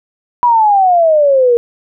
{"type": "exponential sweep", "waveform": "sine", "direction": "down", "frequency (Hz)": [987.8, 466.2], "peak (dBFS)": -6, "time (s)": [0.43, 1.57], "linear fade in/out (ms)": 0, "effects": []}